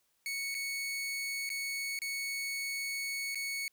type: tone with dropouts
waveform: sawtooth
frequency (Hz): 2217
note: C#7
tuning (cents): 0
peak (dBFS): -31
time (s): 0.26-3.68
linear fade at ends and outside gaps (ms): 1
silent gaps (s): 0.544-0.549 / 1.492-1.501 / 1.99-2.018 / 3.347-3.355
effects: white hiss -75 dBFS RMS until 3.72 s